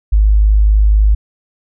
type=tone; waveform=sine; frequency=52 Hz; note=G#1; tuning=3 cents sharp; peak=-6 dBFS; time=0.12-1.15 s; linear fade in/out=10 ms; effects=none